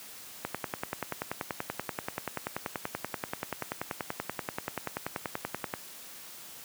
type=click train; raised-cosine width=0.5 ms; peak=-16 dBFS; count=56; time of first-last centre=0.45-5.738 s; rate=10.4 Hz; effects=white hiss -47 dBFS RMS until 6.64 s + high-pass 100 Hz 12 dB/octave